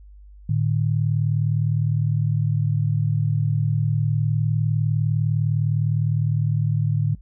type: tone pair together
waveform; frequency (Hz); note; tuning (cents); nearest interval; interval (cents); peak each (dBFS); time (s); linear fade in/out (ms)
sine; 110 / 149.77; A2 / D3; 0 / +34; perfect fourth; 534; -21; 0.49-7.15; 5
effects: noise-tail reverb RT60 0.1 s tail -20 dB re dry + added 50 Hz sine -42 dBFS peak until 7.21 s